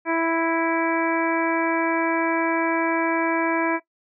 harmonic tone, 329.6 Hz, E4, in tune, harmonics 1 / 2 / 3 / 4 / 5 / 6 / 7, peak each -23 / -26 / -27 / -34 / -29 / -35 / -30 dBFS, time 0.05-3.8 s, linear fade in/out 50 ms, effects noise-tail reverb RT60 0.1 s tail -17 dB re dry

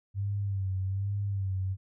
sine tone with vibrato, 97.7 Hz, G2, 5 cents flat, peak -28 dBFS, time 0.14-1.77 s, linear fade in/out 50 ms, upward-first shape sine, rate 1.2 Hz, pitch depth 60 cents each way, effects none

